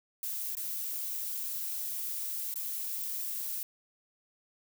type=noise with dropouts; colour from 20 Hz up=violet; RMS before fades=-36 dBFS; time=0.23-3.63 s; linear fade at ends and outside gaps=2 ms; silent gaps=0.552-0.569 / 2.541-2.557 s; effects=none